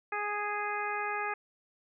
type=harmonic tone; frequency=414.6 Hz; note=G#4; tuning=3 cents flat; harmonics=1 / 2 / 3 / 4 / 5 / 6; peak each=-40 / -36 / -37 / -38 / -40 / -41 dBFS; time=0.12-1.34 s; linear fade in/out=5 ms; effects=none